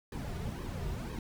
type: noise with flanger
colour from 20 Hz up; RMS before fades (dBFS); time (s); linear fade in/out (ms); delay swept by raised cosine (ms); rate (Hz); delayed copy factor
brown; -38; 0.12-1.19; 2; 1.4 to 3.8; 2; -0.75
effects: none